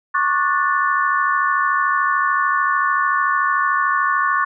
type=chord; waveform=sine; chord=D major seventh; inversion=third; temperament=just; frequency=1101.2 / 1174.7 / 1468.3 / 1762 Hz; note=C#6 / D6 / F#6 / A6; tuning=-12 / 0 / -14 / +2 cents; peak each=-18 / -23 / -22 / -22 dBFS; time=0.14-4.45 s; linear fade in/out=10 ms; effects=none